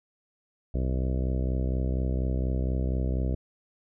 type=harmonic tone; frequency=64.2 Hz; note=C2; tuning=32 cents flat; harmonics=1 / 2 / 3 / 4 / 5 / 6 / 7 / 8 / 9 / 10; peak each=-26 / -32 / -36 / -38 / -40 / -42 / -43 / -44 / -45 / -46 dBFS; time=0.74-3.35 s; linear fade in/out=5 ms; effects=none